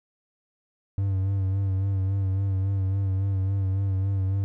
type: tone with vibrato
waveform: triangle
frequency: 96.7 Hz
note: G2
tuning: 23 cents flat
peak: -20 dBFS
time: 0.98-4.44 s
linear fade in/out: 0 ms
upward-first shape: sine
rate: 3.6 Hz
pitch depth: 39 cents each way
effects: none